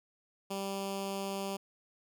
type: tone with notch filter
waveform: 10% pulse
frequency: 196 Hz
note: G3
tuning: in tune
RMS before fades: -37 dBFS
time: 0.5-1.57 s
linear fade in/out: 10 ms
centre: 1500 Hz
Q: 1.4
effects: none